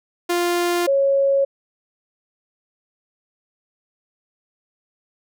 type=tone pair in turn; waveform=sawtooth / sine; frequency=349.2 / 551.1 Hz; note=F4 / C#5; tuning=0 / -10 cents; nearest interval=minor sixth; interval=790 cents; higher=second; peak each=-14 dBFS; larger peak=neither; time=0.29-0.87 / 0.87-1.45 s; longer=neither; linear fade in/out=10 ms; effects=none